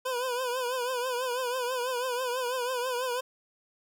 25% pulse tone with vibrato, 499.9 Hz, B4, 21 cents sharp, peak -25 dBFS, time 0.05-3.21 s, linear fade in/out 10 ms, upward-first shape triangle, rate 6.1 Hz, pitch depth 92 cents each way, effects 11-bit

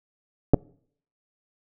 clicks, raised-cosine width 2 ms, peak -3 dBFS, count 2, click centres 0.536 / 0.543 s, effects noise-tail reverb RT60 0.6 s tail -26 dB re dry

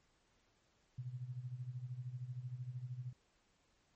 sine tone with tremolo, 125 Hz, B2, 21 cents sharp, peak -39 dBFS, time 0.98-3.13 s, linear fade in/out 5 ms, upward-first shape sine, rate 13 Hz, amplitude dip 75%, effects pink hiss -75 dBFS RMS until 3.95 s + MP3 32 kbps

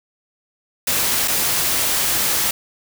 white noise with dropouts, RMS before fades -19 dBFS, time 0.87-2.51 s, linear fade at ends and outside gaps 5 ms, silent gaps 1.277-1.28 s, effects none

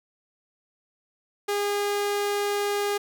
sawtooth tone, 408.1 Hz, G#4, 30 cents flat, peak -20 dBFS, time 1.48-2.98 s, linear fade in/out 10 ms, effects none

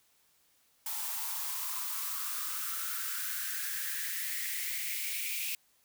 blue noise with high-pass filter sweep, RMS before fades -36 dBFS, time 0.86-5.55 s, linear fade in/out 2 ms, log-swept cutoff 850 to 2500 Hz, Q 6.3, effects white hiss -69 dBFS RMS until 5.84 s

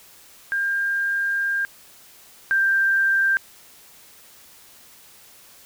sine tone pair in turn, 1601 / 1579 Hz, G6 / G6, +36 / +12 cents, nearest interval unison, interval 24 cents, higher first, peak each -20 / -16 dBFS, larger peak second, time 0.52-1.65 / 2.51-3.37 s, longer first, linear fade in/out 0 ms, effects white hiss -49 dBFS RMS until 5.65 s

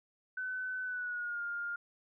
sine tone with pitch glide, 1511 to 1409.8 Hz, F#6 to F6, +36 to +16 cents, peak -35 dBFS, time 0.37-1.76 s, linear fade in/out 5 ms, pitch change -120 cents, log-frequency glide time 0.83-1.42 s, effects none

